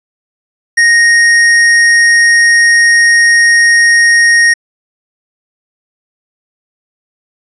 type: tone with tanh clipping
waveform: sine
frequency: 1864.7 Hz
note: A#6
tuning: in tune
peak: -6 dBFS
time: 0.77-4.54 s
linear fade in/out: 10 ms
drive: 16 dB
effects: resampled to 24000 Hz